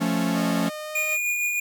45% pulse chord, F augmented, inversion none, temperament equal, 174.61 / 220 / 277.2 Hz, F3 / A3 / C#4, 0 / 0 / 0 cents, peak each -26 dBFS, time 0-0.7 s, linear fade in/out 20 ms
sawtooth tone with pitch glide, 611 to 618.5 Hz, D#5 to D#5, -32 to -10 cents, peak -28 dBFS, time 0.33-1.18 s, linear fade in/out 50 ms, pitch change +22 cents, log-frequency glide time 0.81-1.04 s
square tone with tremolo, 2437 Hz, D#7, 37 cents flat, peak -22 dBFS, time 0.95-1.6 s, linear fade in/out 5 ms, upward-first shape sine, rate 6.5 Hz, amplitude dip 30%
effects none

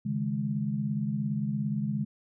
sine chord, C# suspended second, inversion none, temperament just, 138.59 / 155.92 / 207.9 Hz, C#3 / D#3 / G#3, 0 / +4 / +2 cents, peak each -32 / -34 / -30 dBFS, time 0.05-2.05 s, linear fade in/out 10 ms, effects none

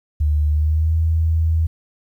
sine tone with pitch glide, 75 to 80.85 Hz, D2 to E2, +37 to -33 cents, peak -14 dBFS, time 0.2-1.67 s, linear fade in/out 10 ms, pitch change +130 cents, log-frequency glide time 0.5-0.96 s, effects 9-bit

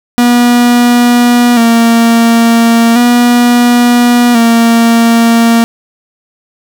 45% pulse tone with vibrato, 236.4 Hz, A#3, 24 cents sharp, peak -4 dBFS, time 0.18-5.64 s, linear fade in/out 0 ms, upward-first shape square, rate 0.36 Hz, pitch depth 39 cents each way, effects none

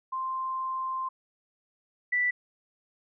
sine tone pair in turn, 1046.5 / 1971.9 Hz, C6 / B6, 0 / -3 cents, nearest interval major seventh, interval 1097 cents, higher second, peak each -29 / -23 dBFS, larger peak second, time 0.12-1.09 / 2.12-2.31 s, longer first, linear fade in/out 10 ms, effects none

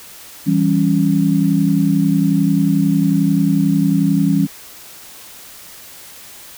sine chord, C# diminished, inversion first, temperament equal, 164.81 / 196 / 277.2 Hz, E3 / G3 / C#4, 0 / 0 / 0 cents, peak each -16 dBFS, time 0.46-4.47 s, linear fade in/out 20 ms, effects white hiss -38 dBFS RMS until 6.57 s

